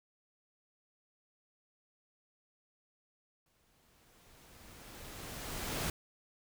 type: noise with exponential growth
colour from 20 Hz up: pink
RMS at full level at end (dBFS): -35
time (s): 3.46-5.9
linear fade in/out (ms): 2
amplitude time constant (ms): 530
effects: none